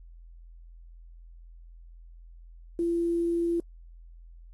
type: tone with quantisation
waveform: sine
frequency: 339.8 Hz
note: F4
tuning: 47 cents flat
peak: -24 dBFS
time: 2.79-3.6 s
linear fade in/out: 2 ms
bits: 9
effects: added 42 Hz sine -46 dBFS peak until 4.53 s + AAC 32 kbps